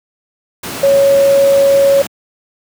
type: tone in noise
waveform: sine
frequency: 554.4 Hz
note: C#5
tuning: in tune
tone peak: -6 dBFS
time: 0.83-2.02 s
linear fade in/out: 5 ms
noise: pink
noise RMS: -23 dBFS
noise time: 0.63-2.07 s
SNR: +14 dB
effects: high-pass 150 Hz 12 dB/octave